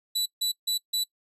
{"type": "tone bursts", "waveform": "sawtooth", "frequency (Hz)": 3957, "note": "B7", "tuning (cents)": 3, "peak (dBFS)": -21, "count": 4, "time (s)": [0.15, 1.04], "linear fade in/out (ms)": 10, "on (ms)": 110, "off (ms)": 150, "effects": ["noise-tail reverb RT60 0.1 s tail -24 dB re dry", "resampled to 32000 Hz"]}